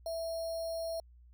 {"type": "tone with sample-and-hold", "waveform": "sine", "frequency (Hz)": 659.3, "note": "E5", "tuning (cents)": 0, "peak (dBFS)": -34, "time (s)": [0.06, 1], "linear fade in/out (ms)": 2, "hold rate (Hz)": 4900, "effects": ["added 60 Hz sine -55 dBFS peak until 1.33 s"]}